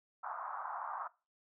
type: band-pass noise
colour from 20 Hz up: white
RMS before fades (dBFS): -42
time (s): 0.23-1.08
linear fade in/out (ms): 10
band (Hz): 730 to 1300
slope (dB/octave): 48
effects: noise-tail reverb RT60 0.3 s tail -20 dB re dry